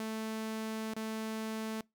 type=tone with dropouts; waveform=sawtooth; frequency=220 Hz; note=A3; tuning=in tune; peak=-32 dBFS; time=0-1.81 s; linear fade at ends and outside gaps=2 ms; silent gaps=0.937-0.964 s; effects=noise-tail reverb RT60 0.2 s tail -24 dB re dry